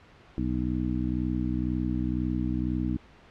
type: harmonic tone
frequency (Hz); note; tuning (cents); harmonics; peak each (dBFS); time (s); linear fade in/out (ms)
62; B1; +7; 1 / 2 / 3 / 4 / 5; -32 / -33 / -33 / -31 / -32; 0.38-2.97; 0
effects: pink hiss -54 dBFS RMS until 3.3 s + low-pass 3000 Hz 12 dB/octave